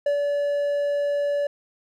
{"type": "tone with ADSR envelope", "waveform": "triangle", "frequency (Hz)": 575, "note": "D5", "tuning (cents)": -37, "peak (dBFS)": -16, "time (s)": [0.06, 1.47], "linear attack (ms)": 5, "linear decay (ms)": 98, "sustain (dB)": -3, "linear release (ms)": 4, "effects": []}